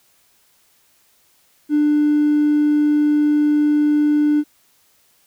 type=tone with hard clipping; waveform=triangle; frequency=297.1 Hz; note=D4; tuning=20 cents sharp; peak=-13 dBFS; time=1.69-4.44 s; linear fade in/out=50 ms; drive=4 dB; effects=white hiss -58 dBFS RMS until 5.26 s